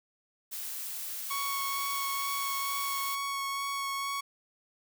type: noise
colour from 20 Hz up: blue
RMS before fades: -38 dBFS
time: 0.51-3.16 s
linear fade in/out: 20 ms
type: tone with vibrato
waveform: sawtooth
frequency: 1108.7 Hz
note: C#6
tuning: in tune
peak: -28 dBFS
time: 1.3-4.21 s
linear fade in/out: 10 ms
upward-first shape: sine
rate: 2.2 Hz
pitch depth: 10 cents each way
effects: none